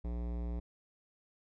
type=tone with hard clipping; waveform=sine; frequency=59.1 Hz; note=A#1; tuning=24 cents sharp; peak=-37 dBFS; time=0.04-0.6 s; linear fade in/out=10 ms; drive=18 dB; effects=none